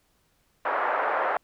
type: band-pass noise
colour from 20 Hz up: pink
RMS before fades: -26 dBFS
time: 0.65-1.37 s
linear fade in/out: 2 ms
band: 550 to 1600 Hz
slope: 24 dB/octave
effects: pink hiss -68 dBFS RMS until 1.43 s